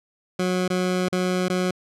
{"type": "tone with dropouts", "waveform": "20% pulse", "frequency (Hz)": 182.6, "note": "F#3", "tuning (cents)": -23, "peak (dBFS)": -16, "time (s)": [0.39, 1.71], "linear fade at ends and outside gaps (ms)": 5, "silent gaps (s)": [[0.68, 0.701], [1.086, 1.125], [1.484, 1.498]], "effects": ["low-pass 9000 Hz 12 dB/octave"]}